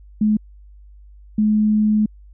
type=tone pair in turn; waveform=sine; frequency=213.2 / 213.2 Hz; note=G#3 / G#3; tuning=+46 / +46 cents; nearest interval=unison; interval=0 cents; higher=neither; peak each=-13 dBFS; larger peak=neither; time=0.21-0.37 / 1.38-2.06 s; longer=second; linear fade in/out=5 ms; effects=added 50 Hz sine -41 dBFS peak until 2.33 s